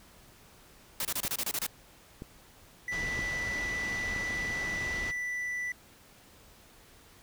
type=noise bursts; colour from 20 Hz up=white; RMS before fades=-32 dBFS; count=9; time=1-1.666 s; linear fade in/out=2 ms; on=50 ms; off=27 ms
type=click train; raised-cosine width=3 ms; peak=-27 dBFS; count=4; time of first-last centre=1.25-4.163 s; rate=1.03 Hz
type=tone; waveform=triangle; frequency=1975.5 Hz; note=B6; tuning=in tune; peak=-30 dBFS; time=2.88-5.72 s; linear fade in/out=2 ms
type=low-pass noise; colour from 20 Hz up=pink; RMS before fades=-40 dBFS; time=2.91-5.12 s; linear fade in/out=20 ms; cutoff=6500 Hz; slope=24 dB/octave
effects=pink hiss -57 dBFS RMS until 7.22 s